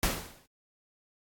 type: noise with exponential decay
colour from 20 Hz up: pink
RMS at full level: -25 dBFS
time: 0.03-0.46 s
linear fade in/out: 1 ms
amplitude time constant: 93 ms
effects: AAC 64 kbps